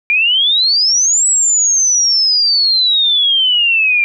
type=exponential two-way sweep; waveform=sine; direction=up then down; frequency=2363 to 7900 to 2363 Hz; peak=-9 dBFS; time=0.1-4.04 s; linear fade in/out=0 ms; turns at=1.27 s; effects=none